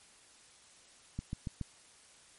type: click train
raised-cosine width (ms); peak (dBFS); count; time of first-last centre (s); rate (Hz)
5; -24; 4; 1.19-1.613; 7.1
effects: white hiss -60 dBFS RMS until 2.38 s + MP3 48 kbps